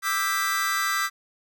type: chord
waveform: 45% pulse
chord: E minor seventh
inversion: third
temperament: just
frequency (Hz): 1186.7 / 1318.5 / 1582.2 / 1977.8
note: D6 / E6 / G6 / B6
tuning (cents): +18 / 0 / +16 / +2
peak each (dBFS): -29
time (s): 0.02-1.1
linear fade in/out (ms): 50
effects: none